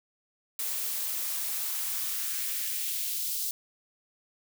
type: noise with high-pass filter sweep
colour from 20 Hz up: blue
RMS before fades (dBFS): -32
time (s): 0.59-3.51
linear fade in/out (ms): 2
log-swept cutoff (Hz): 270 to 4400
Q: 1.2
effects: none